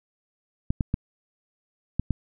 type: clicks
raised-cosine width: 5 ms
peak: -11 dBFS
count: 5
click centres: 0.705 / 0.808 / 0.941 / 1.996 / 2.107 s
effects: none